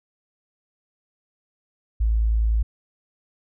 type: tone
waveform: sine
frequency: 55.1 Hz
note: A1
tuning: 3 cents sharp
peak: -17 dBFS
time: 2-2.63 s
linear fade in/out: 10 ms
effects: none